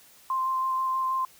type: tone with vibrato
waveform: sine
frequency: 1046.5 Hz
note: C6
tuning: in tune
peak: -24 dBFS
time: 0.3-1.25 s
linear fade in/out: 2 ms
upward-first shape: square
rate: 6.2 Hz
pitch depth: 8 cents each way
effects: white hiss -55 dBFS RMS until 1.39 s